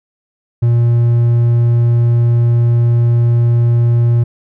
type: tone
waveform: triangle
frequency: 118.4 Hz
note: A#2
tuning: 27 cents sharp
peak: -6 dBFS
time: 0.62-4.24 s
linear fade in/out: 10 ms
effects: none